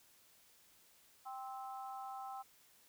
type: harmonic tone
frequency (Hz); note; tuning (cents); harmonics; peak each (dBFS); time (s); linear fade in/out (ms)
261.6; C4; 0; 3 / 4 / 5; -45 / -52 / -51; 1.25-2.43; 20
effects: white hiss -67 dBFS RMS until 2.88 s